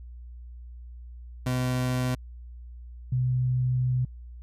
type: tone pair in turn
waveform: 30% pulse / sine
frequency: 126.6 / 126.6 Hz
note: B2 / B2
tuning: +43 / +43 cents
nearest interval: unison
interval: 0 cents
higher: neither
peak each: -22 dBFS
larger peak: neither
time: 1.46-2.15 / 3.12-4.05 s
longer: second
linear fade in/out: 5 ms
effects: added 60 Hz sine -40 dBFS peak until 4.42 s + resampled to 32000 Hz